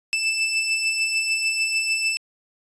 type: beating tone pair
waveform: sawtooth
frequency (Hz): 2637 / 2643.7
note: E7 / E7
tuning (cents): 0 / +4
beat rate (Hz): 6.7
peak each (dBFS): -25 / -18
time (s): 0.13-2.17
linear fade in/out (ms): 0
effects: resampled to 22050 Hz